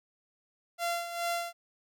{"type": "tone with tremolo", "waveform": "sawtooth", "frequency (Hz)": 687, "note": "F5", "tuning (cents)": -29, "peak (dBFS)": -25, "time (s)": [0.78, 1.53], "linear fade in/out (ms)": 50, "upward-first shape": "sine", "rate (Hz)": 2.4, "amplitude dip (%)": 65, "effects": []}